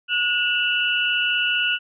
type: tone cluster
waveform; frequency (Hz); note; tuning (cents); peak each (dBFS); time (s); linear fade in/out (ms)
sine; 1453 / 2688 / 2923; F#6 / E7 / F#7; -32 / +33 / -22; -23; 0.08-1.79; 50
effects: none